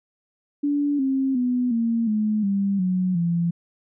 sine tone with pitch steps, 288.4 / 267.5 / 248.2 / 230.2 / 213.6 / 198.12 / 183.79 / 170.5 Hz, D4 / C4 / B3 / A#3 / G#3 / G3 / F#3 / F3, -31 / +38 / +9 / -22 / +49 / +19 / -11 / -41 cents, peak -19 dBFS, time 0.63-3.51 s, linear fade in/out 10 ms, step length 360 ms, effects none

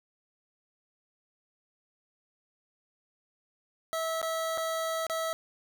25% pulse tone with dropouts, 650 Hz, E5, 24 cents flat, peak -26 dBFS, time 3.93-5.33 s, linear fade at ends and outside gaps 0 ms, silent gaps 4.216-4.228 / 4.575-4.58 / 5.067-5.098 s, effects none

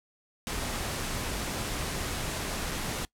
pink noise with dropouts, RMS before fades -33 dBFS, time 0.47-3.05 s, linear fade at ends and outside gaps 0 ms, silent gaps 2.712-2.716 s, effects noise-tail reverb RT60 0.1 s tail -22 dB re dry + low-pass 12000 Hz 12 dB/octave

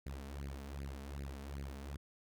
sawtooth tone with flanger, 69.3 Hz, C#2, in tune, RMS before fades -45 dBFS, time 0.06-1.97 s, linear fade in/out 5 ms, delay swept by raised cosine 0.43 to 4.63 ms, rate 2.6 Hz, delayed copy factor +0.9, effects none

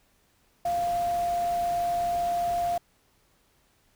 sine tone in noise, 697 Hz, F5, 4 cents flat, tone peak -24 dBFS, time 0.65-2.78 s, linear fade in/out 5 ms, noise pink, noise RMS -42 dBFS, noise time 0.65-2.78 s, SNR +15 dB, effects pink hiss -66 dBFS RMS until 3.95 s

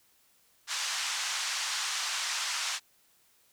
white band-pass noise, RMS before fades -33 dBFS, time 0.67-2.8 s, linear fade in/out 50 ms, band 880 to 7000 Hz, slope 24 dB/octave, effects white hiss -66 dBFS RMS until 3.52 s

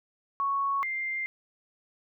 sine tone pair in turn, 1108.7 / 2098 Hz, C#6 / C7, 0 / +4 cents, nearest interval major seventh, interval 1104 cents, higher second, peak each -25 / -29 dBFS, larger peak first, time 0.4-0.83 / 0.83-1.26 s, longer neither, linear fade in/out 0 ms, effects none

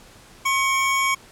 square tone pair together, 1076.2 / 2251 Hz, C6 / C#7, +48 / +26 cents, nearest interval octave + minor second, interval 1278 cents, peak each -22 dBFS, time 0.45-1.15 s, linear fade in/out 10 ms, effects pink hiss -48 dBFS RMS until 1.31 s + low-pass 11000 Hz 12 dB/octave

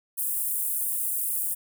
pink high-pass noise, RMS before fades -28 dBFS, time 0.17-1.55 s, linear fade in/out 20 ms, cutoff 9000 Hz, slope 48 dB/octave, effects none

